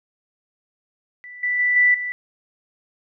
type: tone with level steps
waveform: sine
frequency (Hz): 1975.5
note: B6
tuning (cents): 0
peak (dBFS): -36 / -19 / -16 / -12 / -24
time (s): 1.24-2.12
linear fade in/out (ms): 0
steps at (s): 1.43 / 1.59 / 1.76 / 1.94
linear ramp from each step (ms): 5
effects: none